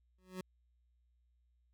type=tone with exponential growth; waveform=25% pulse; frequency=185 Hz; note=F#3; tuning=in tune; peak=-34 dBFS; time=0.18-0.41 s; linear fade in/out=5 ms; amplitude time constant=48 ms; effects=added 60 Hz sine -70 dBFS peak until 1.73 s